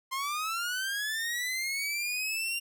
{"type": "linear sweep", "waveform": "sawtooth", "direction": "up", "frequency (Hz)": [1042, 2794], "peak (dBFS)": -27, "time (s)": [0.11, 2.6], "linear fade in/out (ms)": 20, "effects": []}